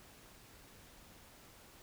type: silence
effects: pink hiss -59 dBFS RMS until 1.82 s